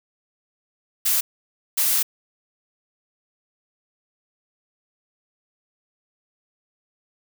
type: noise bursts at uneven times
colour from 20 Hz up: blue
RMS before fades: -20 dBFS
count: 2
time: 1.05-1.21 / 1.77-2.03 s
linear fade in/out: 10 ms
effects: none